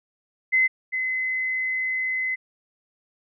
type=tone pair in turn; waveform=sine; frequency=2050 / 2039 Hz; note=C7 / C7; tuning=-36 / -45 cents; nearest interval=unison; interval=9 cents; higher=first; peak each=-16 / -23 dBFS; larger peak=first; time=0.52-0.68 / 0.92-2.36 s; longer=second; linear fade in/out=20 ms; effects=none